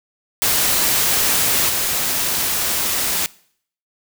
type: noise with level steps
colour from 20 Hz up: white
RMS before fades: -17 / -20 dBFS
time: 0.42-3.26 s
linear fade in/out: 0 ms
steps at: 1.69 s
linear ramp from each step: 2 ms
effects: noise-tail reverb RT60 0.6 s tail -22 dB re dry